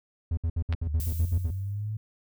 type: tone bursts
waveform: triangle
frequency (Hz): 82.41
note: E2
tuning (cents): 0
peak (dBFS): -22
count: 10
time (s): 0.31-1.507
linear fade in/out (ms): 5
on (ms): 63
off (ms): 63
type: clicks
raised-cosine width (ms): 0.3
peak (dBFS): -19 / -26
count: 2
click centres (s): 0.726 / 0.736
type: linear sweep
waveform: sine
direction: up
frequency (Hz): 71.3 to 109.4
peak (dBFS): -29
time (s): 0.83-1.97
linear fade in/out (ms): 5
type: noise with exponential decay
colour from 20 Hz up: violet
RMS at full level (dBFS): -36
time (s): 1-1.97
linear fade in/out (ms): 0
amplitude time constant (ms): 210
effects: none